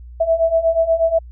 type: beating tone pair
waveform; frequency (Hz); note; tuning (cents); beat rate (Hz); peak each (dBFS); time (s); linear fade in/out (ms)
sine; 652 / 660.3; E5 / E5; -19 / +3; 8.3; -18 / -15; 0.2-1.19; 10
effects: added 60 Hz sine -34 dBFS peak until 1.31 s